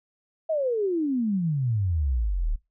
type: exponential sweep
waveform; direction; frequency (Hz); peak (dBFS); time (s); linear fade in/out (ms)
sine; down; 659.3 to 34.65; -22; 0.49-2.56; 10
effects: noise-tail reverb RT60 0.2 s tail -19 dB re dry